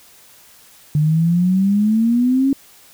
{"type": "exponential sweep", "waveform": "sine", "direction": "up", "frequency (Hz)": [148, 277.2], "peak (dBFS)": -12, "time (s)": [0.95, 2.53], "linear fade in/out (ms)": 2, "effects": ["white hiss -47 dBFS RMS until 2.93 s"]}